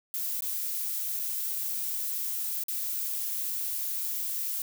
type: noise with dropouts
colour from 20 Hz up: violet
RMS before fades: -32 dBFS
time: 0.14-4.62 s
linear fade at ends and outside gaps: 1 ms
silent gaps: 0.407-0.422 / 1.192-1.196 / 2.637-2.683 s
effects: none